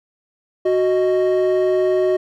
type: tone pair together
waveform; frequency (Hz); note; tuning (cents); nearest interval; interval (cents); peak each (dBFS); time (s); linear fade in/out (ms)
triangle; 370 / 622.3; F#4 / D#5; 0 / 0; major sixth; 900; -13 / -17; 0.65-2.17; 10
effects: tanh soft clip ceiling -6 dBFS